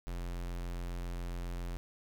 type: tone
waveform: square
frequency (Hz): 43.65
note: F1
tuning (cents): 0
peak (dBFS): -37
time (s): 0.07-1.77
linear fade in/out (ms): 0
effects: 11-bit